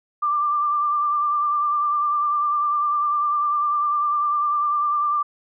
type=tone with vibrato; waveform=sine; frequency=1182 Hz; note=D6; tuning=11 cents sharp; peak=-18 dBFS; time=0.22-5.23 s; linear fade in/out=10 ms; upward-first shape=triangle; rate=10 Hz; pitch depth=37 cents each way; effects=none